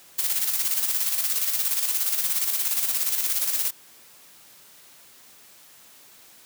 blue noise with tremolo, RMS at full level -23 dBFS, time 0.18-3.71 s, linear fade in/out 10 ms, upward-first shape square, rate 17 Hz, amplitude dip 45%, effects white hiss -51 dBFS RMS until 6.45 s + high-pass 100 Hz 12 dB/octave

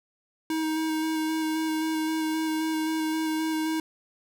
square tone with vibrato, 316.2 Hz, D#4, 28 cents sharp, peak -26 dBFS, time 0.5-3.8 s, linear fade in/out 2 ms, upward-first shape square, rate 3.8 Hz, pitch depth 11 cents each way, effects none

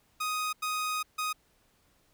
sawtooth tone bursts at uneven times, 1249 Hz, D#6, 6 cents sharp, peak -26 dBFS, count 3, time 0.2-0.53 / 0.62-1.03 / 1.18-1.33 s, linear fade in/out 10 ms, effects pink hiss -68 dBFS RMS until 2.13 s

